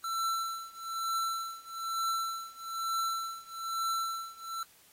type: tone with tremolo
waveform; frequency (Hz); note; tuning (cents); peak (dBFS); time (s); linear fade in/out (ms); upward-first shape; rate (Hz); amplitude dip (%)
square; 1340; E6; +28; -29; 0.04-4.63; 2; triangle; 1.1; 95
effects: white hiss -61 dBFS RMS until 4.92 s + AAC 48 kbps